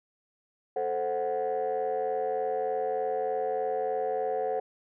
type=chord; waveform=sine; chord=F# diminished; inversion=first; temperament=equal; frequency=440 / 523.3 / 740 Hz; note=A4 / C5 / F#5; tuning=0 / 0 / 0 cents; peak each=-30 dBFS; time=0.76-4.6 s; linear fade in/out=5 ms; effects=tanh soft clip ceiling -22 dBFS